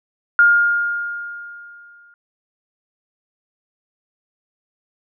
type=tone with exponential decay; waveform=sine; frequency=1414 Hz; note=F6; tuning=21 cents sharp; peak=-7 dBFS; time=0.39-2.14 s; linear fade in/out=1 ms; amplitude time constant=380 ms; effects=none